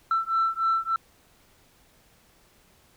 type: beating tone pair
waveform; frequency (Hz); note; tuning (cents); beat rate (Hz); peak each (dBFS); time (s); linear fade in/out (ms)
sine; 1334 / 1337.4; E6 / E6; +20 / +25; 3.4; -24; 0.11-0.96; 2
effects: tanh soft clip ceiling -17 dBFS + pink hiss -60 dBFS RMS until 2.96 s